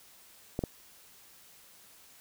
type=clicks; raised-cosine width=2 ms; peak=-17 dBFS; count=2; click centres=0.591 / 0.638 s; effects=white hiss -57 dBFS RMS until 2.2 s